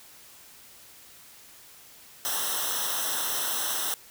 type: noise with comb filter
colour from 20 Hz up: white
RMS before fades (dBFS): -29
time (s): 2.25-3.94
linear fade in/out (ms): 0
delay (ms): 0.43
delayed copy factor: -0.9
effects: white hiss -51 dBFS RMS until 4.1 s